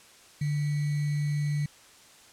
sine tone with sample-and-hold, 147.1 Hz, D3, 3 cents sharp, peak -25 dBFS, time 0.41-1.66 s, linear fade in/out 5 ms, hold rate 2100 Hz, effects white hiss -54 dBFS RMS until 2.32 s + low-pass 9000 Hz 12 dB/octave

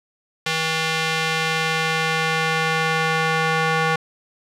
square tone with band-pass filter sweep, 160.4 Hz, E3, 47 cents flat, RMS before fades -21 dBFS, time 0.46-3.96 s, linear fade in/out 5 ms, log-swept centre 3000 to 1500 Hz, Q 0.91, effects none

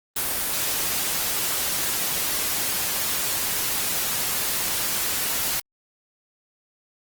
white noise, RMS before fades -25 dBFS, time 0.16-5.6 s, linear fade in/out 5 ms, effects Opus 24 kbps

